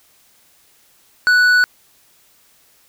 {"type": "tone with hard clipping", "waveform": "triangle", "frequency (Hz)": 1480, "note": "F#6", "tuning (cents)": 0, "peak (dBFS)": -11, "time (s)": [1.27, 1.64], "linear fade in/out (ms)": 0, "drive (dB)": 10, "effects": ["white hiss -54 dBFS RMS until 2.88 s"]}